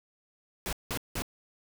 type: noise bursts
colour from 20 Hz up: pink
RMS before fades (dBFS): -33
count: 3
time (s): 0.66-1.221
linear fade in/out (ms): 0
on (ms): 67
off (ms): 180
effects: none